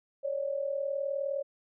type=tone pair together; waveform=sine; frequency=551 / 590.6 Hz; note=C#5 / D5; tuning=-11 / +10 cents; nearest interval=minor second; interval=121 cents; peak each=-31 / -35 dBFS; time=0.23-1.43 s; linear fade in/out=20 ms; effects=none